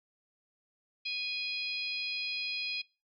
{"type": "harmonic tone", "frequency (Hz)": 827, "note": "G#5", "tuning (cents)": -8, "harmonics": [3, 4, 5, 6], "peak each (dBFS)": [-36, -41, -39, -41], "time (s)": [1.05, 2.82], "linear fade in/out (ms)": 10, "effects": ["noise-tail reverb RT60 0.3 s tail -24 dB re dry"]}